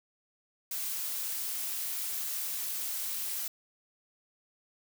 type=noise; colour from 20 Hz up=blue; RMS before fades=-35 dBFS; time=0.71-3.48 s; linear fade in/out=5 ms; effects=none